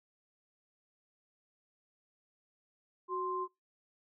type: tone pair together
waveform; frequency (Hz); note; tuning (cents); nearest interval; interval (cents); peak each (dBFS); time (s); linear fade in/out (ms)
sine; 370 / 1046.5; F#4 / C6; 0 / 0; octave + tritone; 1800; -37 / -35; 3.08-3.48; 50
effects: noise-tail reverb RT60 0.2 s tail -25 dB re dry